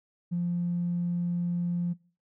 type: tone with tanh clipping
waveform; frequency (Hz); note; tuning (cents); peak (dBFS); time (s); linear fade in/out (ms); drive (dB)
triangle; 174.2; F3; -4; -26; 0.31-1.94; 20; 4
effects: noise-tail reverb RT60 0.4 s tail -22 dB re dry